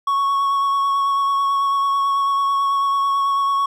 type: tone with vibrato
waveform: triangle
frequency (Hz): 1108.7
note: C#6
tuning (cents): 0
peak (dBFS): -14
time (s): 0.07-3.66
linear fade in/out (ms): 5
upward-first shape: sine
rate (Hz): 9.1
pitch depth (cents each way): 13
effects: none